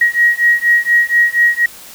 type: beating tone pair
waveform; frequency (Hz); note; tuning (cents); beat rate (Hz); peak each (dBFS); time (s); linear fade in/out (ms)
sine; 1894 / 1898.2; A#6 / A#6; +27 / +31; 4.2; -12; 0.01-1.66; 5
effects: white hiss -36 dBFS RMS until 1.94 s